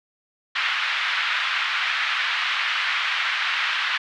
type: band-pass noise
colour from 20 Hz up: pink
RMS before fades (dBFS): -24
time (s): 0.55-3.98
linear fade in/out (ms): 10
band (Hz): 1300 to 3400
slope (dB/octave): 24
effects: none